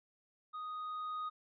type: tone with level ramp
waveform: triangle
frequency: 1244.5 Hz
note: D#6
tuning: in tune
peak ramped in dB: -39 to -35 dBFS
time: 0.53-1.3 s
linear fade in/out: 20 ms
effects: resampled to 11025 Hz